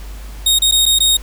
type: tone with dropouts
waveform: sawtooth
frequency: 3729 Hz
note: A#7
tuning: in tune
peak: -7 dBFS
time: 0.46-1.17 s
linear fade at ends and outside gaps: 5 ms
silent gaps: 0.588-0.619 / 0.713-0.721 / 0.856-0.862 / 0.988-1.003 s
effects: added 50 Hz sine -28 dBFS peak until 1.22 s + pink hiss -40 dBFS RMS until 1.22 s